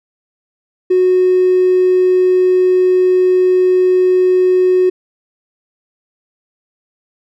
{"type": "tone with hard clipping", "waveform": "triangle", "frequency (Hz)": 367.4, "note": "F#4", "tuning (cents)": -12, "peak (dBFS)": -8, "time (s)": [0.9, 4.9], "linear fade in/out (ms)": 10, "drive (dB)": 3, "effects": []}